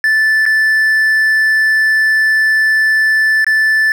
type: tone with dropouts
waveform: triangle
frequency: 1755 Hz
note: A6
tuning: 5 cents flat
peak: -7 dBFS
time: 0.04-3.92 s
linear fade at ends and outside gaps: 1 ms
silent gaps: 0.455-0.462 / 3.445-3.466 s
effects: none